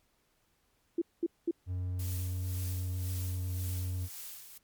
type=tone bursts; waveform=sine; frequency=337.5 Hz; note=E4; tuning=41 cents sharp; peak=-26 dBFS; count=3; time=0.98-1.511 s; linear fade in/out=5 ms; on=37 ms; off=210 ms
type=tone; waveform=triangle; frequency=90.8 Hz; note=F#2; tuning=32 cents flat; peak=-30 dBFS; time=1.66-4.09 s; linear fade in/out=50 ms
type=noise with tremolo; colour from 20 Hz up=blue; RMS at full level=-43 dBFS; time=1.99-4.58 s; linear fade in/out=5 ms; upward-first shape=sine; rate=1.9 Hz; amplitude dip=60%
effects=pink hiss -73 dBFS RMS until 4.63 s + MP3 96 kbps